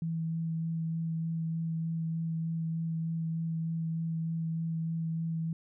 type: tone with vibrato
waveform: sine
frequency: 163.4 Hz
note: E3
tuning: 15 cents flat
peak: -30 dBFS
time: 0.02-5.53 s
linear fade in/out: 2 ms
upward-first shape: sine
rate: 3.3 Hz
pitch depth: 11 cents each way
effects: none